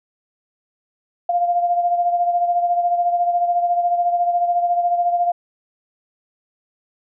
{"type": "beating tone pair", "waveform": "sine", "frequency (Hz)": [698.5, 712.5], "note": ["F5", "F5"], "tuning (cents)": [0, 34], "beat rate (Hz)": 14, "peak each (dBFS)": [-16, -24], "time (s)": [1.29, 5.32], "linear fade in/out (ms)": 5, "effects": []}